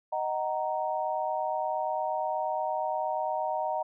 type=chord; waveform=sine; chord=D# minor; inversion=none; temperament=equal with one note detuned; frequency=622.3 / 750.8 / 932.3 Hz; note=D#5 / F#5 / A#5; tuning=0 / +25 / 0 cents; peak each=-32 dBFS; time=0.12-3.83 s; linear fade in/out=10 ms; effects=none